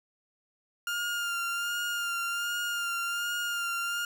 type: tone with vibrato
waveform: 30% pulse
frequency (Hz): 1405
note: F6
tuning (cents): +10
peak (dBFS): -27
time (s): 0.87-4.05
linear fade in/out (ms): 2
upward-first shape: sine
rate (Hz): 1.3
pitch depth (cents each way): 25
effects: none